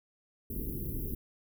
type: band-stop noise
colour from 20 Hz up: pink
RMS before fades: -36 dBFS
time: 0.5-1.15 s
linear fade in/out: 5 ms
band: 410 to 12000 Hz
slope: 48 dB/octave
effects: none

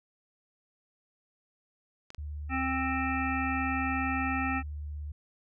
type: clicks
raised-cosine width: 0.2 ms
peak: -27 dBFS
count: 2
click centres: 2.104 / 2.147 s
type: tone with vibrato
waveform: sine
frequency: 74.1 Hz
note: D2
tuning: 16 cents sharp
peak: -35 dBFS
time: 2.18-5.12 s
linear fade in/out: 5 ms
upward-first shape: triangle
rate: 17 Hz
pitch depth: 17 cents each way
type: harmonic tone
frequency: 263.7 Hz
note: C4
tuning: 14 cents sharp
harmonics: 1 / 3 / 5 / 7 / 9 / 10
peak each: -32 / -35 / -35 / -36 / -39 / -39 dBFS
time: 2.49-4.63 s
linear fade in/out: 50 ms
effects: none

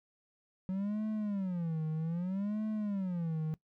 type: tone with vibrato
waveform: triangle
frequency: 184.1 Hz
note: F#3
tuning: 8 cents flat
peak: -30 dBFS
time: 0.69-3.54 s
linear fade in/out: 0 ms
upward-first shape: sine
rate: 0.63 Hz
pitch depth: 280 cents each way
effects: noise-tail reverb RT60 0.1 s tail -20 dB re dry

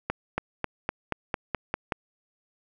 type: accelerating click train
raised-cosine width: 0.5 ms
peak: -11 dBFS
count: 9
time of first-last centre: 0.1-1.922 s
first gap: 280 ms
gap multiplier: 0.94
effects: none

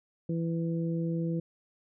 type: harmonic tone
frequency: 166.2 Hz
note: E3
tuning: 15 cents sharp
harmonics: 1 / 2 / 3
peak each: -29 / -35 / -39 dBFS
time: 0.29-1.4 s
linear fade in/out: 5 ms
effects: none

